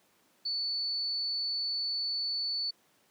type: tone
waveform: sine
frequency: 4470 Hz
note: C#8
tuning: 14 cents sharp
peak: -30 dBFS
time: 0.45-2.71 s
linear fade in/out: 10 ms
effects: pink hiss -67 dBFS RMS until 3.1 s + high-pass 200 Hz 12 dB/octave